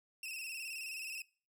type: tone with vibrato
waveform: sawtooth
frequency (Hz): 2637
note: E7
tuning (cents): 0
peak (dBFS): -38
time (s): 0.23-1.22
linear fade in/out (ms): 2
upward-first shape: square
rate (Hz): 19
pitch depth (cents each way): 55
effects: noise-tail reverb RT60 0.4 s tail -23 dB re dry